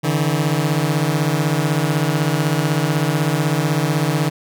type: beating tone pair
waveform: sawtooth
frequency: 144.2 / 160.2 Hz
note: D3 / E3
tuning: -31 / -49 cents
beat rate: 16 Hz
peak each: -15 dBFS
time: 0.03-4.3 s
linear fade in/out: 20 ms
effects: none